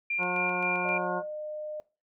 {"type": "tone with tremolo", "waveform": "sine", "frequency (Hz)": 2385, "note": "D7", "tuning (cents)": 26, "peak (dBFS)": -27, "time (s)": [0.1, 0.98], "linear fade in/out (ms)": 5, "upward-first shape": "square", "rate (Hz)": 3.8, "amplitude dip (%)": 40}
{"type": "harmonic tone", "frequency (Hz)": 179.6, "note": "F3", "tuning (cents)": 49, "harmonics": [1, 2, 3, 4, 5, 6, 8], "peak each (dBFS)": [-36, -36, -36, -36, -36, -36, -36], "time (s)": [0.18, 1.23], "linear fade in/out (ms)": 50}
{"type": "tone", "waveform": "sine", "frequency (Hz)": 608, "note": "D#5", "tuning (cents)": -40, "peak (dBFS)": -34, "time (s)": [0.85, 1.8], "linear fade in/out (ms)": 0}
{"effects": ["noise-tail reverb RT60 0.3 s tail -20 dB re dry"]}